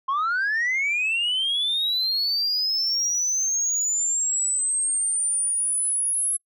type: linear sweep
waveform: sine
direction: up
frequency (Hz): 1046.5 to 10860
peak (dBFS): -19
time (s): 0.08-6.37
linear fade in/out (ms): 10
effects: noise-tail reverb RT60 0.1 s tail -26 dB re dry + tanh soft clip ceiling -19 dBFS